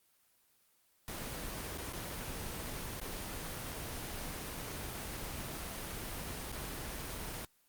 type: noise with dropouts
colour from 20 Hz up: pink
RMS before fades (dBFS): -41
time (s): 1.08-7.45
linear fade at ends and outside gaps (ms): 2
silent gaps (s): 1.777-1.781 / 1.927-1.932 / 3.001-3.013 / 6.519-6.524
effects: white hiss -71 dBFS RMS until 7.68 s + Opus 24 kbps